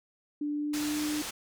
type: tone with pitch glide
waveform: sine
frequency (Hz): 294.3 to 300.1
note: D4 to D4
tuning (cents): +4 to +38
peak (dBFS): -29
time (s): 0.41-1.22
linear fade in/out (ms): 5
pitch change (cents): +34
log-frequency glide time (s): 0.52-1
type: low-pass noise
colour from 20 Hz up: white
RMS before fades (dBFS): -38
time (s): 0.73-1.31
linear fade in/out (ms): 10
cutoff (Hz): 8100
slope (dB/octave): 12
effects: none